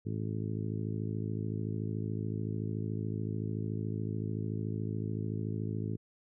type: harmonic tone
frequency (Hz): 53.7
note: A1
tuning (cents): -41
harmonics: 2 / 3 / 4 / 5 / 6 / 7 / 8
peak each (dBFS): -35 / -39 / -41 / -43 / -45 / -46 / -47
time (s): 0.05-5.97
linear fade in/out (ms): 20
effects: none